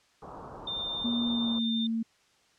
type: low-pass noise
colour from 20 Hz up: white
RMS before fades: -44 dBFS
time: 0.22-1.59 s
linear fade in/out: 5 ms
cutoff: 1200 Hz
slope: 48 dB/octave
type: tone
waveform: sine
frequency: 3606 Hz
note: A7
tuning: 42 cents sharp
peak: -31 dBFS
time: 0.67-1.87 s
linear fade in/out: 5 ms
type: tone with pitch glide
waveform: sine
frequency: 236.7 to 226.4 Hz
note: A#3 to A3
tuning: +27 to +50 cents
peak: -27 dBFS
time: 1.04-2.03 s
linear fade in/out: 10 ms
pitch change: -77 cents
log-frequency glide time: 1.27-1.71 s
effects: white hiss -65 dBFS RMS until 2.58 s + low-pass 6000 Hz 12 dB/octave